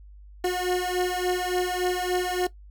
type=beating tone pair; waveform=30% pulse; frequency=360 / 363.5 Hz; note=F#4 / F#4; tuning=-47 / -31 cents; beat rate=3.5 Hz; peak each=-24 dBFS; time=0.44-2.47 s; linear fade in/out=5 ms; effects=noise-tail reverb RT60 0.1 s tail -17 dB re dry + added 50 Hz sine -44 dBFS peak until 2.7 s